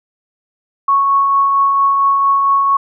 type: tone with tremolo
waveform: sine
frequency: 1106 Hz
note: C#6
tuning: 4 cents flat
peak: -8 dBFS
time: 0.88-2.77 s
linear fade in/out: 5 ms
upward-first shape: triangle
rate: 4.4 Hz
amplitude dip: 30%
effects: none